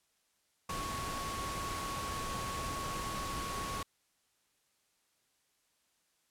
sine tone in noise, 1108.7 Hz, C#6, in tune, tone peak -39 dBFS, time 0.69-3.83 s, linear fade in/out 5 ms, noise pink, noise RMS -40 dBFS, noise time 0.69-3.83 s, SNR -2 dB, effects white hiss -75 dBFS RMS until 6.3 s + low-pass 11000 Hz 12 dB/octave

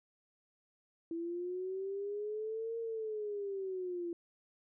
sine linear two-way sweep, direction up then down, 329.6 to 461.3 to 338.6 Hz, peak -36 dBFS, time 1.11-4.13 s, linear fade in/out 2 ms, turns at 2.78 s, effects none

